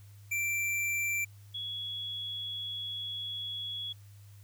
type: tone pair in turn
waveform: square / sine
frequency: 2349 / 3360 Hz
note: D7 / G#7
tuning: 0 / +19 cents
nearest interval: tritone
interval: 619 cents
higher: second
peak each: -30 / -35 dBFS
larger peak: first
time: 0.31-1.25 / 1.54-3.93 s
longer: second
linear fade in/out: 10 ms
effects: added 101 Hz sine -50 dBFS peak until 4.43 s + white hiss -64 dBFS RMS until 4.43 s